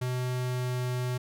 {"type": "tone with pitch glide", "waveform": "square", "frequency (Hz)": [125.9, 125.17], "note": ["B2", "B2"], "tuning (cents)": [34, 24], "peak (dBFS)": -29, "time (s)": [0.01, 1.18], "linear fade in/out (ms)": 10, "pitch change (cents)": -10, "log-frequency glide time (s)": [0.36, 0.87], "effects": []}